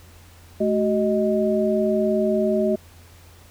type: tone cluster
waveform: sine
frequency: 216.2 / 377.7 / 623 Hz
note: A3 / F#4 / D#5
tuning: -30 / +36 / +2 cents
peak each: -22 dBFS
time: 0.6-2.76 s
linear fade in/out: 10 ms
effects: added 86 Hz sine -47 dBFS peak until 3.5 s + pink hiss -51 dBFS RMS until 3.5 s